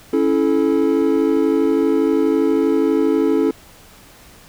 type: chord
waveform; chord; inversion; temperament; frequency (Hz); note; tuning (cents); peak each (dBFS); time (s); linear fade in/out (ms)
triangle; A major; first; equal with one note detuned; 277.2 / 329.6 / 433.2; C#4 / E4 / A4; 0 / 0 / -27; -16; 0.13-3.51; 5
effects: pink hiss -45 dBFS RMS until 4.48 s